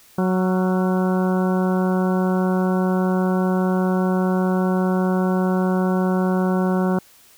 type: harmonic tone with a mistuned harmonic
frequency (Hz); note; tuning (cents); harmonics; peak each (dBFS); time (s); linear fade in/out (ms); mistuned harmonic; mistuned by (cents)
185; F#3; 0; 1 / 2 / 3 / 4 / 5 / 6 / 7 / 8; -18 / -24 / -28 / -30 / -32 / -34 / -35 / -36; 0.18-6.99; 5; 7; +71
effects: white hiss -51 dBFS RMS until 7.37 s